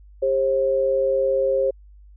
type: tone pair together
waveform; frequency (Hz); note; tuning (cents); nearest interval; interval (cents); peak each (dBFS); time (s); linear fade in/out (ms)
sine; 398.1 / 535.5; G4 / C5; +27 / +40; perfect fourth; 513; -24 / -18; 0.22-1.71; 10
effects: added 50 Hz sine -44 dBFS peak until 2.16 s